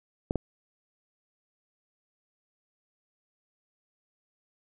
clicks, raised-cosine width 2 ms, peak -14 dBFS, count 2, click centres 0.309 / 0.357 s, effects none

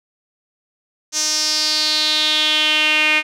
sawtooth tone with band-pass filter sweep, 306.7 Hz, D#4, 25 cents flat, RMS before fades -17 dBFS, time 1.12-3.23 s, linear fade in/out 50 ms, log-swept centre 6100 to 2400 Hz, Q 4.9, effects none

